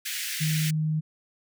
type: high-pass noise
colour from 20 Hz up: pink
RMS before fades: -32 dBFS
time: 0.05-0.71 s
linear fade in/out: 10 ms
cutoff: 1700 Hz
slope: 48 dB/octave
type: tone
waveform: sine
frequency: 155.56 Hz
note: D#3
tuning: in tune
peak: -23 dBFS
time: 0.4-1.01 s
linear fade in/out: 20 ms
effects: none